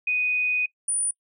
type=tone pair in turn; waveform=sine; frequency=2489 / 9427 Hz; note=D#7 / D9; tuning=0 / +5 cents; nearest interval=octave + major seventh; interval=2305 cents; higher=second; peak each=-21 / -22 dBFS; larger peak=first; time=0.07-0.66 / 0.88-1.11 s; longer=first; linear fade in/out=5 ms; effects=noise-tail reverb RT60 0.1 s tail -22 dB re dry